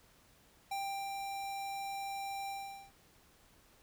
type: tone with ADSR envelope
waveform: square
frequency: 789 Hz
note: G5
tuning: 11 cents sharp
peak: -36 dBFS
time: 0.71-2.92 s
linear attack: 7 ms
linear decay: 370 ms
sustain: -3 dB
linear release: 430 ms
effects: pink hiss -65 dBFS RMS until 3.82 s